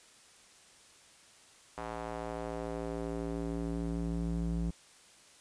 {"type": "tone with band-pass filter sweep", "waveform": "square", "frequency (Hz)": 56.6, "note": "A1", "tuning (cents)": 50, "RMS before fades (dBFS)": -36, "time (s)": [1.77, 4.71], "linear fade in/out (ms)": 10, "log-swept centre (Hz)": [910, 150], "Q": 1.3, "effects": ["white hiss -59 dBFS RMS until 5.4 s", "resampled to 22050 Hz"]}